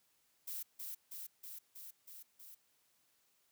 violet noise with echo, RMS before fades -43 dBFS, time 0.47-0.63 s, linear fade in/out 10 ms, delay 320 ms, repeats 6, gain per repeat -2 dB, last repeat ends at 2.55 s, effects white hiss -75 dBFS RMS until 3.51 s + high-pass 60 Hz 12 dB/octave

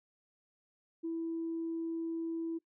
sine tone, 329.6 Hz, E4, in tune, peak -33 dBFS, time 1.03-2.59 s, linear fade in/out 20 ms, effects noise-tail reverb RT60 0.1 s tail -22 dB re dry + tanh soft clip ceiling -29 dBFS

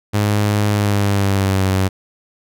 sawtooth tone with pitch glide, 103.83 to 95.21 Hz, G#2 to G2, 0 to -50 cents, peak -10 dBFS, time 0.13-1.89 s, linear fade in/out 20 ms, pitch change -150 cents, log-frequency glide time 0.72-1.67 s, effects none

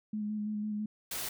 sine tone with vibrato, 211.2 Hz, G#3, 29 cents sharp, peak -32 dBFS, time 0.13-0.86 s, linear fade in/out 5 ms, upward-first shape square, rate 6 Hz, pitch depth 17 cents each way
white noise, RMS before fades -37 dBFS, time 1.11-1.29 s, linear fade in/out 5 ms
effects none

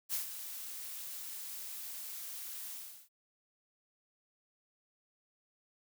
blue noise with ADSR envelope, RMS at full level -34 dBFS, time 0.09-3.09 s, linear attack 46 ms, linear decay 120 ms, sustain -10 dB, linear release 370 ms, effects none

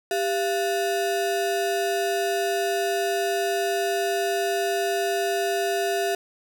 square ring-modulated tone, 540 Hz, C#5, 45 cents flat, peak -20 dBFS, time 0.11-6.15 s, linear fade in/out 2 ms, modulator 145 Hz, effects none

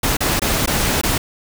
pink noise with dropouts, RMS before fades -18 dBFS, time 0.03-1.18 s, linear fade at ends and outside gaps 5 ms, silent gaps 0.169-0.205 / 0.396-0.418 / 0.661-0.674 / 1.014-1.034 s, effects none

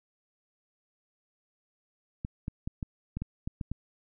clicks, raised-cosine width 5 ms, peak -21 dBFS, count 9, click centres 2.249 / 2.481 / 2.675 / 2.828 / 3.17 / 3.22 / 3.475 / 3.612 / 3.716 s, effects none

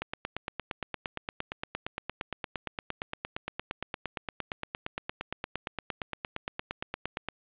click train, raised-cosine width 0.3 ms, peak -16 dBFS, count 64, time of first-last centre 0.02-7.286 s, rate 8.67 Hz, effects resampled to 8000 Hz + 8-bit

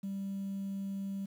sine tone, 196 Hz, G3, in tune, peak -33 dBFS, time 0.03-1.26 s, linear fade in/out 10 ms, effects tanh soft clip ceiling -33 dBFS + 10-bit

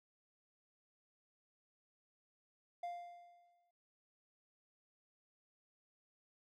triangle tone with exponential decay, 698.5 Hz, F5, in tune, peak -37 dBFS, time 2.83-3.71 s, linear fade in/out 5 ms, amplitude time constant 190 ms, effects noise-tail reverb RT60 0.8 s tail -22 dB re dry

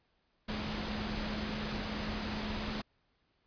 sine tone in noise, 212.6 Hz, G#3, 41 cents sharp, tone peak -39 dBFS, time 0.48-2.82 s, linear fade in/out 10 ms, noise pink, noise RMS -38 dBFS, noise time 0.48-2.82 s, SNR -4 dB, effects pink hiss -75 dBFS RMS until 3.46 s + resampled to 11025 Hz

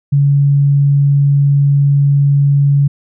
sine tone, 141.4 Hz, C#3, 35 cents sharp, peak -7 dBFS, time 0.12-2.88 s, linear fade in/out 10 ms, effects none

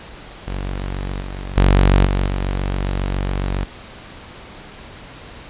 sawtooth tone with level steps, 47.3 Hz, F#1, 39 cents sharp, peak -19 / -23 / -6 / -12 / -15 dBFS, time 0.47-3.65 s, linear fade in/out 10 ms, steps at 1.21 / 1.57 / 2.05 / 2.26 s, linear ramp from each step 5 ms, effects pink hiss -38 dBFS RMS until 5.49 s + resampled to 8000 Hz

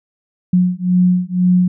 sine beating tone pair, 179.7 / 181.7 Hz, F3 / F#3, +50 / -31 cents, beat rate 2 Hz, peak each -14 dBFS, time 0.53-1.68 s, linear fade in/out 5 ms, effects none

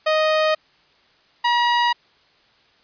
sawtooth tone pair in turn, 623 / 957.4 Hz, D#5 / A#5, +2 / +46 cents, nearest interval perfect fifth, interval 744 cents, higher second, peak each -12 dBFS, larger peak neither, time 0.06-0.55 / 1.44-1.93 s, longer neither, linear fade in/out 10 ms, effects white hiss -57 dBFS RMS until 2.83 s + resampled to 11025 Hz

